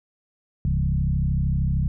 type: tone with frequency modulation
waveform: sine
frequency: 103.1 Hz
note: G#2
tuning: 12 cents flat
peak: -19 dBFS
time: 0.65-1.88 s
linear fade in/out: 0 ms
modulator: 33.1 Hz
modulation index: 2
effects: none